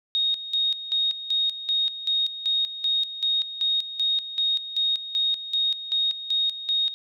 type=tone with tremolo; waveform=sine; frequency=3729 Hz; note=A#7; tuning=in tune; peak=-20 dBFS; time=0.15-6.94 s; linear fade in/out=0 ms; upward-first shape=square; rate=2.6 Hz; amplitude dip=75%; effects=none